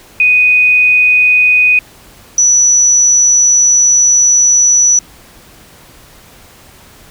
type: tone pair in turn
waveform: sine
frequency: 2489 / 5920 Hz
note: D#7 / F#8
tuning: 0 / 0 cents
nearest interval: octave + minor third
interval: 1500 cents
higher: second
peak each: -5 dBFS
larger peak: neither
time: 0.2-1.79 / 2.38-4.99 s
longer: second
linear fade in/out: 2 ms
effects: pink hiss -40 dBFS RMS until 7.1 s